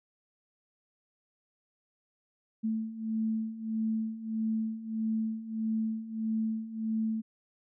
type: beating tone pair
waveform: sine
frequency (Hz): 220 / 221.6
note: A3 / A3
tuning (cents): 0 / +13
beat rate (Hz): 1.6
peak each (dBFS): -35 / -31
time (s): 2.63-7.22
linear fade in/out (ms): 20
effects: none